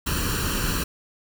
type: noise with comb filter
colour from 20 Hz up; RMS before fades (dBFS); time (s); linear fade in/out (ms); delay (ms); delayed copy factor
pink; -25; 0.06-0.84; 10; 0.7; +0.75
effects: none